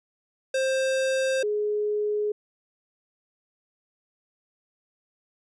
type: tone pair in turn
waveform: square / sine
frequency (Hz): 528 / 419.1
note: C5 / G#4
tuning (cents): +16 / +16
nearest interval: major third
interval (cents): 400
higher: first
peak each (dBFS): -23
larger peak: neither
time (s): 0.54-1.43 / 1.43-2.32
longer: neither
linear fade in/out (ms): 5
effects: resampled to 22050 Hz